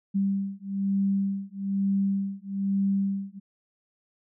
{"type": "beating tone pair", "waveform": "sine", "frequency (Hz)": [196, 197.1], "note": ["G3", "G3"], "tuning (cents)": [0, 10], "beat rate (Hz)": 1.1, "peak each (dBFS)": -27, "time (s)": [0.14, 3.4], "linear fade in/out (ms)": 20, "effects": []}